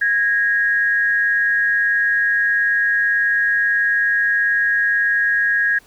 sine tone pair together, 1646.3 / 1864.7 Hz, G#6 / A#6, -16 / 0 cents, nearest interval major second, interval 216 cents, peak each -15 / -21 dBFS, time 0.01-5.79 s, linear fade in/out 10 ms, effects pink hiss -51 dBFS RMS until 5.86 s

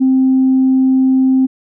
sine tone, 262.1 Hz, C4, 3 cents sharp, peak -7 dBFS, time 0-1.47 s, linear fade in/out 20 ms, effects tanh soft clip ceiling -4 dBFS

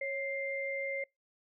sine tone pair together, 548.2 / 2098 Hz, C#5 / C7, -19 / +4 cents, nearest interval octave + major seventh, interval 2323 cents, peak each -36 / -36 dBFS, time 0.01-1.04 s, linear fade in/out 5 ms, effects noise-tail reverb RT60 0.2 s tail -26 dB re dry

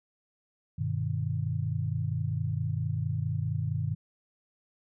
sine chord, G augmented, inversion none, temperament just, 98 / 122.5 / 153.12 Hz, G2 / B2 / D#3, 0 / -14 / -27 cents, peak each -32 dBFS, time 0.78-3.95 s, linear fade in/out 10 ms, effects none

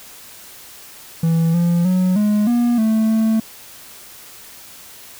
triangle tone with pitch steps, 164.6 / 172 / 183.9 / 209.3 / 239.5 / 220 / 221.3 Hz, E3 / F3 / F#3 / G#3 / A#3 / A3 / A3, -2 / -26 / -10 / +14 / +47 / 0 / +10 cents, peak -11 dBFS, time 1.23-3.4 s, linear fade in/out 5 ms, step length 310 ms, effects white hiss -40 dBFS RMS until 5.19 s

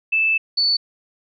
sine tone pair in turn, 2633 / 4474 Hz, E7 / C#8, -3 / +15 cents, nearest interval major sixth, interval 918 cents, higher second, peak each -15 dBFS, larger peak neither, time 0.12-0.38 / 0.57-0.77 s, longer first, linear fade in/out 10 ms, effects none

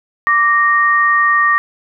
sine tone pair together, 1169.2 / 1858 Hz, D6 / A#6, -8 / -6 cents, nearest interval minor sixth, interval 802 cents, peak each -12 dBFS, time 0.27-1.58 s, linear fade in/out 0 ms, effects none

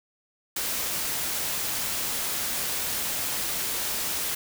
white noise, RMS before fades -29 dBFS, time 0.56-4.35 s, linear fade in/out 5 ms, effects none

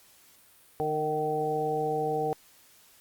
harmonic tone with a mistuned harmonic, 153.3 Hz, D#3, 25 cents flat, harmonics 1 / 2 / 3 / 4 / 5, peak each -37 / -38 / -29 / -39 / -30 dBFS, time 0.8-2.33 s, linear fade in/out 0 ms, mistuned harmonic 4, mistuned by +33 cents, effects white hiss -58 dBFS RMS until 3 s + Opus 48 kbps

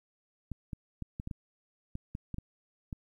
clicks, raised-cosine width 5 ms, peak -25 dBFS, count 11, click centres 0.517 / 0.732 / 1.023 / 1.199 / 1.274 / 1.312 / 1.954 / 2.151 / 2.343 / 2.384 / 2.928 s, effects 11-bit

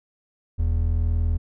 triangle tone pair together, 41 / 82 Hz, E1 / E2, -9 / -9 cents, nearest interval octave, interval 1200 cents, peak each -21 / -19 dBFS, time 0.58-1.38 s, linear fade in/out 20 ms, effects none

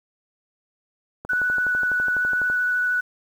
click train, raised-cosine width 1 ms, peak -20 dBFS, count 16, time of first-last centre 1.25-2.5 s, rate 12 Hz
sine tone with vibrato, 1480 Hz, F#6, in tune, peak -19 dBFS, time 1.29-3.01 s, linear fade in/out 10 ms, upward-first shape triangle, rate 13 Hz, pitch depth 12 cents each way
effects 8-bit

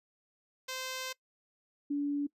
5% pulse / sine tone pair in turn, 518 / 287.2 Hz, C5 / D4, -17 / -39 cents, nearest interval minor seventh, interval 1022 cents, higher first, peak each -25 / -29 dBFS, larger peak first, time 0.68-1.13 / 1.9-2.27 s, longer first, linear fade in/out 10 ms, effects noise-tail reverb RT60 0.1 s tail -22 dB re dry + resampled to 32000 Hz

